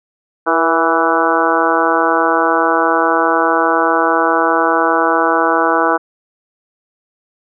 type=harmonic tone with a mistuned harmonic; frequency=164.81 Hz; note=E3; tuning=in tune; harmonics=2 / 3 / 4 / 5 / 6 / 7 / 8 / 9; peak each=-19 / -19 / -19 / -19 / -19 / -19 / -19 / -19 dBFS; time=0.46-5.98 s; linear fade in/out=20 ms; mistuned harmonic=3; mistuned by=-43 cents; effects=none